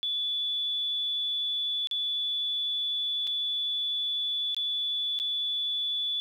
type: tone with dropouts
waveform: sine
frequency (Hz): 3452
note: A7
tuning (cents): -34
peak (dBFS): -27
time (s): 0.03-6.2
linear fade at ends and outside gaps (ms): 0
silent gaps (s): 1.872-1.912 / 3.27-3.274 / 4.546-4.566 / 5.189-5.199
effects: 10-bit